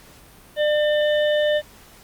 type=harmonic tone; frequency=599 Hz; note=D5; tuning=34 cents sharp; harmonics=1 / 3 / 5 / 6; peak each=-17 / -27 / -31 / -33 dBFS; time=0.56-1.62 s; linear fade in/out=50 ms; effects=pink hiss -48 dBFS RMS until 2.03 s + Opus 48 kbps